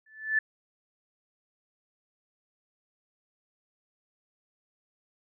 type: tone with exponential growth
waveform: sine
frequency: 1749 Hz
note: A6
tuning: 11 cents flat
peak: -19 dBFS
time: 0.06-0.39 s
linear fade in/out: 5 ms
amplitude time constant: 70 ms
effects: none